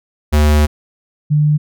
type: tone pair in turn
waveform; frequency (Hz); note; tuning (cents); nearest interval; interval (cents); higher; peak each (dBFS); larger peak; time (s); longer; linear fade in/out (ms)
square / sine; 74.9 / 149.8; D2 / D3; +35 / +35; octave; 1200; second; -9; neither; 0.32-0.67 / 1.3-1.58; first; 20
effects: none